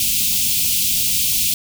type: band-stop noise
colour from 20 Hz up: white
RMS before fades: -18 dBFS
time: 0-1.54 s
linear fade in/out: 2 ms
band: 250 to 2500 Hz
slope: 48 dB/octave
effects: none